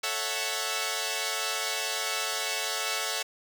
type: chord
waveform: 5% pulse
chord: F# minor seventh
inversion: first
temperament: equal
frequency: 440 / 554.4 / 659.3 / 740 Hz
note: A4 / C#5 / E5 / F#5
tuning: 0 / 0 / 0 / 0 cents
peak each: -23 dBFS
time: 0.03-3.23 s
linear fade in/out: 10 ms
effects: none